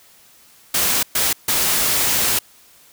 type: noise bursts at uneven times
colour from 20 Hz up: white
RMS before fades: -18 dBFS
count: 3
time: 0.74-1.03 / 1.15-1.33 / 1.48-2.39 s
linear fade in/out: 5 ms
effects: white hiss -50 dBFS RMS until 2.92 s